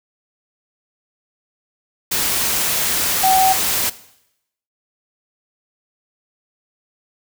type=tone in noise; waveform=sine; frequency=761 Hz; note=F#5; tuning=48 cents sharp; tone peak=-12 dBFS; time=3.23-3.53 s; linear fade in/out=10 ms; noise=white; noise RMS=-19 dBFS; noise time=2.11-3.9 s; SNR=+4 dB; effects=noise-tail reverb RT60 0.8 s tail -17 dB re dry